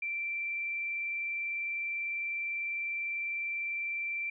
sine tone with vibrato, 2349 Hz, D7, in tune, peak -32 dBFS, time 0.02-4.3 s, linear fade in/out 5 ms, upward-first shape triangle, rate 20 Hz, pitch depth 23 cents each way, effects none

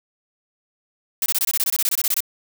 blue noise bursts, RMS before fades -20 dBFS, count 16, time 1.22-2.205 s, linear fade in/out 2 ms, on 40 ms, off 23 ms, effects none

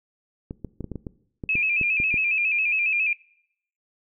clicks, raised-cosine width 3 ms, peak -19 dBFS, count 12, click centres 0.509 / 0.647 / 0.807 / 0.843 / 0.917 / 0.957 / 1.068 / 1.438 / 1.554 / 1.813 / 2.001 / 2.142 s
sine tone with vibrato, 2489 Hz, D#7, in tune, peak -20 dBFS, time 1.49-3.13 s, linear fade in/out 2 ms, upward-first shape square, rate 7.3 Hz, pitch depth 63 cents each way
effects noise-tail reverb RT60 0.7 s tail -20 dB re dry

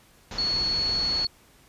pink low-pass noise, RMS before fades -36 dBFS, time 0.31-1.25 s, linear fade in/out 2 ms, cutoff 6800 Hz, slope 96 dB/octave
sine tone, 4381 Hz, C#8, 21 cents flat, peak -23 dBFS, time 0.38-1.27 s, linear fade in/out 5 ms
effects pink hiss -57 dBFS RMS until 1.68 s + resampled to 32000 Hz

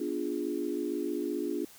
sine chord, B diminished seventh, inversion none, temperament equal, 246.9 / 293.7 / 349.2 / 415.3 Hz, B3 / D4 / F4 / Ab4, 0 / 0 / 0 / 0 cents, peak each -39 / -34 / -34 / -37 dBFS, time 0-1.65 s, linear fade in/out 5 ms, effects white hiss -54 dBFS RMS until 1.78 s

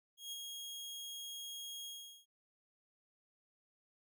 sawtooth tone with ADSR envelope, 3275 Hz, G#7, 25 cents flat, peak -38 dBFS, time 0.17-2.26 s, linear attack 150 ms, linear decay 30 ms, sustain -3 dB, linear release 400 ms, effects none

